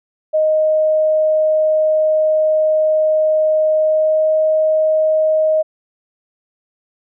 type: tone with pitch glide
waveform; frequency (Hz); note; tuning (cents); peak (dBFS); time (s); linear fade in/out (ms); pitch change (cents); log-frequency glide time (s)
sine; 622.3 to 625.9; D#5 to D#5; 0 to +10; -11; 0.33-5.63; 20; +10; 3.76-4.35
effects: none